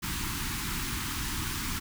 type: band-stop noise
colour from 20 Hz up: pink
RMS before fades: -33 dBFS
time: 0.02-1.8 s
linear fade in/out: 20 ms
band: 350 to 920 Hz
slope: 48 dB/octave
effects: none